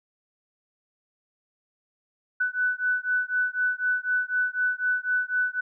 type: beating tone pair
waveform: sine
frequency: 1492 / 1496 Hz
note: F#6 / F#6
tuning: +14 / +19 cents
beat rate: 4 Hz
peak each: -26 dBFS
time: 2.4-5.61 s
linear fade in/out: 10 ms
effects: none